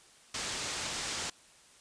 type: low-pass noise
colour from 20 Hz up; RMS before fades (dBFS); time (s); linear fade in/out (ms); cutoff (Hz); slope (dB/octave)
white; -37; 0.34-1.3; 5; 7700; 24
effects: white hiss -59 dBFS RMS until 1.8 s + resampled to 22050 Hz